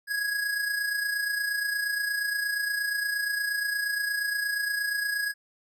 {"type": "tone with amplitude modulation", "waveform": "square", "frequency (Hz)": 1661.2, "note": "G#6", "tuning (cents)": 0, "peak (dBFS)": -25, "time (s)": [0.07, 5.34], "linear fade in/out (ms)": 50, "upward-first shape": "sine", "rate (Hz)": 28.5, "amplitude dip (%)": 50, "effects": []}